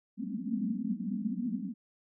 pink band-pass noise, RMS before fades -34 dBFS, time 0.17-1.74 s, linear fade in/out 50 ms, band 190 to 260 Hz, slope 96 dB/octave, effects none

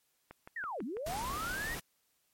click train, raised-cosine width 0.5 ms, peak -32 dBFS, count 7, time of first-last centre 0.31-1.298 s, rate 6.07 Hz
sine linear two-way sweep, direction down then up, 1932 to 190 to 1932 Hz, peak -36 dBFS, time 0.56-1.75 s, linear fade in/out 5 ms, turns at 0.83 s
pink noise, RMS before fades -41 dBFS, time 1.06-1.8 s, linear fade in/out 5 ms
effects white hiss -75 dBFS RMS until 2.33 s + MP3 64 kbps

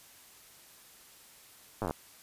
slowing click train, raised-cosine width 1 ms, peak -19 dBFS, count 9, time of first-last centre 1.82-1.909 s, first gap 9 ms, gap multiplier 1.06, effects white hiss -56 dBFS RMS until 2.22 s + resampled to 32000 Hz

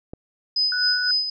click, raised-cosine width 2 ms, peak -21 dBFS, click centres 0.135 s
sine tone with tremolo, 5020 Hz, D#8, 15 cents sharp, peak -17 dBFS, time 0.56-1.3 s, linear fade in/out 5 ms, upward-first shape sine, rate 3.9 Hz, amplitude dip 60%
sine tone, 1480 Hz, F#6, in tune, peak -23 dBFS, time 0.72-1.11 s, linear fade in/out 2 ms
effects none

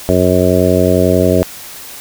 harmonic tone, 91 Hz, F#2, 28 cents flat, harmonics 1 / 2 / 3 / 4 / 5 / 6 / 7, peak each -16 / -16 / -16 / -16 / -16 / -16 / -16 dBFS, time 0.09-1.43 s, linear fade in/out 0 ms, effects white hiss -31 dBFS RMS until 2 s

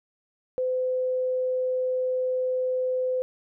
sine tone, 510 Hz, C5, 44 cents flat, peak -23 dBFS, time 0.58-3.22 s, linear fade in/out 0 ms, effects none

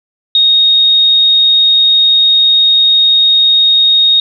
sine tone, 3729 Hz, A#7, in tune, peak -5 dBFS, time 0.35-4.2 s, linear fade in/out 2 ms, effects none

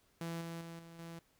sawtooth tone with level steps, 167 Hz, E3, 23 cents sharp, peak -35 / -38 / -42 / -48 / -42 dBFS, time 0.21-1.19 s, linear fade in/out 2 ms, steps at 0.41 / 0.61 / 0.79 / 0.99 s, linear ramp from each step 2 ms, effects pink hiss -72 dBFS RMS until 1.39 s

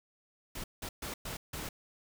pink noise bursts at uneven times, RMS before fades -40 dBFS, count 5, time 0.55-0.64 / 0.82-0.89 / 1.02-1.14 / 1.25-1.37 / 1.53-1.69 s, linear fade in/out 5 ms, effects none

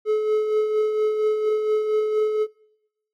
triangle tone with tremolo, 429.2 Hz, A4, 43 cents flat, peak -15 dBFS, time 0.05-2.47 s, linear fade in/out 50 ms, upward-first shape sine, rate 4.3 Hz, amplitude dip 45%, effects noise-tail reverb RT60 0.9 s tail -23 dB re dry + AAC 48 kbps

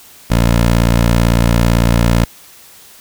15% pulse tone, 57.9 Hz, A#1, 11 cents flat, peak -3 dBFS, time 0.3-2.25 s, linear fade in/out 10 ms, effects white hiss -41 dBFS RMS until 3 s

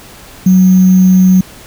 sine tone with sample-and-hold, 185.6 Hz, F#3, 6 cents sharp, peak -3 dBFS, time 0.46-1.41 s, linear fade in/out 5 ms, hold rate 6300 Hz, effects pink hiss -35 dBFS RMS until 1.66 s

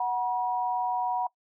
sine tone pair together, 740 / 962.3 Hz, F#5 / B5, 0 / -45 cents, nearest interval perfect fourth, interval 455 cents, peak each -28 dBFS, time 0-1.27 s, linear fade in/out 5 ms, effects noise-tail reverb RT60 0.1 s tail -22 dB re dry

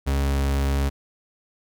40% pulse tone, 69.1 Hz, C#2, 5 cents flat, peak -19 dBFS, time 0.06-0.9 s, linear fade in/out 20 ms, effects none

